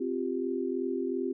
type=chord; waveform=sine; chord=C suspended fourth; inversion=none; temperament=equal; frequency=261.6 / 349.2 / 392 Hz; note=C4 / F4 / G4; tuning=0 / 0 / 0 cents; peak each=-33 dBFS; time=0-1.33 s; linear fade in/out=10 ms; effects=none